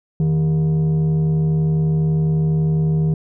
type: tone with frequency modulation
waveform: sine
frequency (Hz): 157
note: D#3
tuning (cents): +16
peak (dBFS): -12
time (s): 0.2-3.14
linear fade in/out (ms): 2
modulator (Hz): 242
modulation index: 0.33
effects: tanh soft clip ceiling -13 dBFS